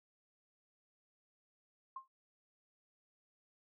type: tone with exponential decay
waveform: sine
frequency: 1061 Hz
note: C6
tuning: 24 cents sharp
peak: -39 dBFS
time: 1.96-2.08 s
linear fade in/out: 5 ms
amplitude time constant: 24 ms
effects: none